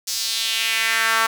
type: tone with high-pass filter sweep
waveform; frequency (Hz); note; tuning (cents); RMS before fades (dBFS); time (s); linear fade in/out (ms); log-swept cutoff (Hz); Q
sawtooth; 224.9; A3; +38; -21; 0.07-1.27; 10; 5600 to 1200; 2.2
effects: none